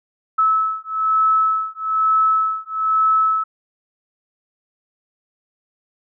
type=beating tone pair; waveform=sine; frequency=1300 / 1301.1 Hz; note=E6 / E6; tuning=-24 / -23 cents; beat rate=1.1 Hz; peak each=-18 / -18 dBFS; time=0.38-3.44 s; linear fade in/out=10 ms; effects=none